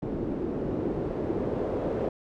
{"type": "noise with low-pass filter sweep", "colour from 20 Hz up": "white", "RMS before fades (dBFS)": -30, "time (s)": [0.02, 2.09], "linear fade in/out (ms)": 5, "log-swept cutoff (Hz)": [320, 480], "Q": 2.1, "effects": []}